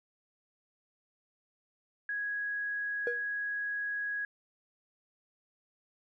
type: tone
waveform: sine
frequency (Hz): 1661.2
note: G#6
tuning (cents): 0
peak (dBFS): -32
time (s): 2.09-4.25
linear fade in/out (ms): 2
type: tone with exponential decay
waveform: triangle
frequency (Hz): 480.4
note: B4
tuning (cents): -48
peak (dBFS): -25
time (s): 3.07-3.25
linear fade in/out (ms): 1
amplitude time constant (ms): 38
effects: none